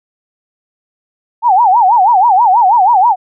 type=tone with vibrato; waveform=sine; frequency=844 Hz; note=G#5; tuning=28 cents sharp; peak=-5 dBFS; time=1.42-3.16 s; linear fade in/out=50 ms; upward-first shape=sine; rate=6.2 Hz; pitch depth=250 cents each way; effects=none